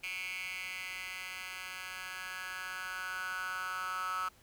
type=tone with high-pass filter sweep; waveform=10% pulse; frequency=185 Hz; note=F#3; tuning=in tune; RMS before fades=-40 dBFS; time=0.03-4.29 s; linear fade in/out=10 ms; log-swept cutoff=2300 to 1300 Hz; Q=8.9; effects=pink hiss -63 dBFS RMS until 4.42 s